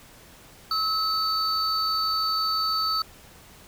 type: tone pair together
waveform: triangle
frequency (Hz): 1290 / 4526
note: E6 / C#8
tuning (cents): -38 / +35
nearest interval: octave + minor seventh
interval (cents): 2173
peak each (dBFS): -24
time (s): 0.71-3.02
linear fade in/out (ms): 2
effects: pink hiss -50 dBFS RMS until 3.67 s